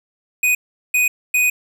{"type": "tone bursts at uneven times", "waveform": "square", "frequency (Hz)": 2489, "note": "D#7", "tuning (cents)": 0, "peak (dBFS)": -14, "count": 3, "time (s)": [[0.43, 0.55], [0.94, 1.08], [1.34, 1.5]], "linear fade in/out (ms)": 5, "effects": []}